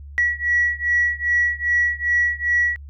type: beating tone pair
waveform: sine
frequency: 1930 / 1932.5 Hz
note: B6 / B6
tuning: -40 / -38 cents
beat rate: 2.5 Hz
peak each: -19 / -20 dBFS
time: 0.18-2.76 s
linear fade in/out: 0 ms
effects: tanh soft clip ceiling -9 dBFS + added 71 Hz sine -35 dBFS peak until 2.89 s